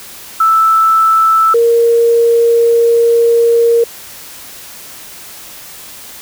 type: tone pair in turn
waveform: sine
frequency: 1318.5 / 466.2 Hz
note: E6 / A#4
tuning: 0 / 0 cents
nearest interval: octave + tritone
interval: 1800 cents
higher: first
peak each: -6 dBFS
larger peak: neither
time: 0.4-1.54 / 1.54-3.84 s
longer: second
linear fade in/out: 5 ms
effects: white hiss -32 dBFS RMS until 6.21 s